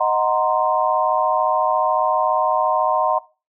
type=chord; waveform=sine; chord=C half-diminished seventh; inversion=first; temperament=equal; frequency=622.3 / 740 / 932.3 / 1046.5 Hz; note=Eb5 / Gb5 / Bb5 / C6; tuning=0 / 0 / 0 / 0 cents; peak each=-21 dBFS; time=0-3.19 s; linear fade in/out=10 ms; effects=noise-tail reverb RT60 0.3 s tail -19 dB re dry